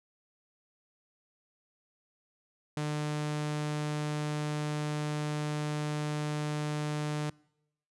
sawtooth tone, 150 Hz, D3, 37 cents sharp, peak -27 dBFS, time 2.77-7.3 s, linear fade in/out 2 ms, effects noise-tail reverb RT60 0.8 s tail -25 dB re dry + resampled to 24000 Hz

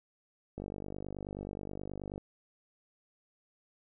click train, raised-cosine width 2 ms, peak -27 dBFS, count 80, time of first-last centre 0.58-2.179 s, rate 49.4 Hz, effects none

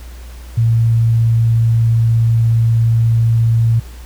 sine tone, 114.6 Hz, A#2, 29 cents flat, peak -9 dBFS, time 0.57-3.8 s, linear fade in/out 10 ms, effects added 60 Hz sine -30 dBFS peak until 4.05 s + pink hiss -42 dBFS RMS until 4.05 s

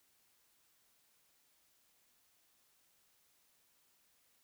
silence, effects white hiss -73 dBFS RMS until 4.43 s

